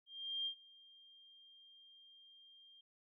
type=tone with ADSR envelope; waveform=sine; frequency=3197 Hz; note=G7; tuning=33 cents sharp; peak=-36 dBFS; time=0.06-2.81 s; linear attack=400 ms; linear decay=86 ms; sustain=-24 dB; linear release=5 ms; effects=none